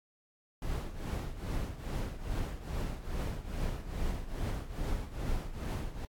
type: noise with tremolo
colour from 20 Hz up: brown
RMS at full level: -32 dBFS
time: 0.62-6.05 s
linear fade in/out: 2 ms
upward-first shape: triangle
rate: 2.4 Hz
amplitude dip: 80%
effects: AAC 64 kbps